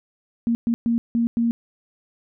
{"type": "tone bursts at uneven times", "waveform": "sine", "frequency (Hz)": 233.1, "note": "A#3", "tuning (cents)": 0, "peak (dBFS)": -17, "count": 5, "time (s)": [[0.47, 0.55], [0.67, 0.74], [0.86, 0.98], [1.15, 1.27], [1.37, 1.51]], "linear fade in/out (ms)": 0, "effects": []}